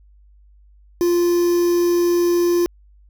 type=tone with quantisation; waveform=triangle; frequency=348.3 Hz; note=F4; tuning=5 cents flat; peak=-12 dBFS; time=1.01-2.66 s; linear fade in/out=0 ms; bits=5; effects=added 50 Hz sine -47 dBFS peak until 3.09 s